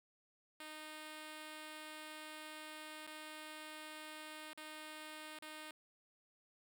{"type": "tone with dropouts", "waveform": "5% pulse", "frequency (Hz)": 308.6, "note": "D#4", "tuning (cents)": -14, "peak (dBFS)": -37, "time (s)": [0.6, 5.71], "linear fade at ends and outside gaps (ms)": 2, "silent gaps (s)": [[3.067, 3.073], [4.532, 4.575], [5.388, 5.422]], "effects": []}